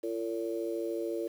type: harmonic tone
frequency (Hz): 113.6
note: A#2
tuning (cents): -44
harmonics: 3 / 4 / 5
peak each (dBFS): -34 / -36 / -38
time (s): 0.03-1.28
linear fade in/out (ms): 10
effects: 9-bit

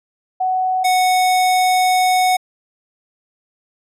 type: tone pair in turn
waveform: sine / square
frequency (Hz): 745 / 738.1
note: F#5 / F#5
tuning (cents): +12 / -4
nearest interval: unison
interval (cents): 16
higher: first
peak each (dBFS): -15 / -13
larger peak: second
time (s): 0.4-0.84 / 0.84-2.37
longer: second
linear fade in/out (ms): 10
effects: resampled to 32000 Hz

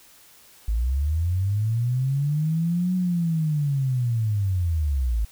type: linear two-way sweep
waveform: sine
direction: up then down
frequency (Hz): 51.8 to 185 to 51.8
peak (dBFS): -20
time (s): 0.68-5.25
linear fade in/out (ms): 5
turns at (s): 2.95
effects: white hiss -52 dBFS RMS until 5.31 s

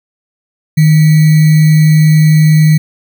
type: tone with sample-and-hold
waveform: sine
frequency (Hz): 155.56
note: D#3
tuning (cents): 0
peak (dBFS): -3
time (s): 0.77-2.78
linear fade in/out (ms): 10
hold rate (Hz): 2100
effects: none

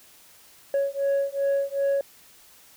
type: beating tone pair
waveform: sine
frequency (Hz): 554.4 / 557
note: C#5 / C#5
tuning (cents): 0 / +8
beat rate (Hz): 2.6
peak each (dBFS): -23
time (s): 0.74-2.01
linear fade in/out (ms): 2
effects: tanh soft clip ceiling -19 dBFS + white hiss -53 dBFS RMS until 2.76 s

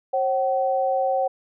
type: tone pair together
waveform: sine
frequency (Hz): 537.4 / 760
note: C5 / F#5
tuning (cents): +46 / +46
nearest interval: tritone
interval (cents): 600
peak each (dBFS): -22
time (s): 0.13-1.28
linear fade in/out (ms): 10
effects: none

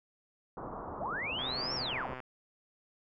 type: low-pass noise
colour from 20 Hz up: white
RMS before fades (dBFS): -42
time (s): 0.57-2.14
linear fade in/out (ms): 2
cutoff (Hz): 1200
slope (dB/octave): 48
type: linear two-way sweep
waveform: sine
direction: up then down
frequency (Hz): 510 to 5588 to 510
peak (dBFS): -34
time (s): 1-2.07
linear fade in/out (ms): 10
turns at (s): 1.75
type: click train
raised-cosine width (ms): 0.5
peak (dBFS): -28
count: 105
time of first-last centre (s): 1.39-2.202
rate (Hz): 128
effects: none

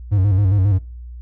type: tone with vibrato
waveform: triangle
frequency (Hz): 98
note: G2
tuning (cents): 0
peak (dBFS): -10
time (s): 0.11-0.79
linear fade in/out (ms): 20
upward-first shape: square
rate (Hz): 7.4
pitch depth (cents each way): 79
effects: noise-tail reverb RT60 0.5 s tail -26 dB re dry + added 60 Hz sine -31 dBFS peak until 1.21 s

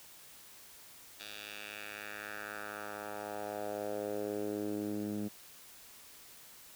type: tone with band-pass filter sweep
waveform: 10% pulse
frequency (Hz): 103.9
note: G#2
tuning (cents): +1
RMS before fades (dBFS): -40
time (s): 1.19-5.29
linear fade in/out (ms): 20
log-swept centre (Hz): 3700 to 220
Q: 2
effects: white hiss -55 dBFS RMS until 6.75 s

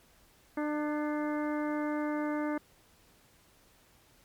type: harmonic tone with a mistuned harmonic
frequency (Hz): 299.3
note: D4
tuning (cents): +33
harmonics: 1 / 2 / 3 / 4 / 5 / 6 / 7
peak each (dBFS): -31 / -37 / -41 / -43 / -45 / -47 / -48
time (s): 0.57-2.58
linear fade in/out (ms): 5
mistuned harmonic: 6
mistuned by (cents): -51
effects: pink hiss -63 dBFS RMS until 4.24 s + MP3 96 kbps

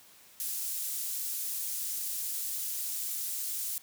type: high-pass noise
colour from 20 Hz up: pink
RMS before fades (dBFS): -35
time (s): 0.4-3.78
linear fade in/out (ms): 0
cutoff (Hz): 9100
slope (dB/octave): 12
effects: white hiss -57 dBFS RMS until 3.82 s + high-pass 60 Hz 12 dB/octave

